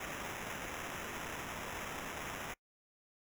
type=noise with sample-and-hold; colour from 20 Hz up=white; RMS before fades=-43 dBFS; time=0-2.54 s; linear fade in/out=5 ms; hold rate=4410 Hz; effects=noise-tail reverb RT60 0.1 s tail -24 dB re dry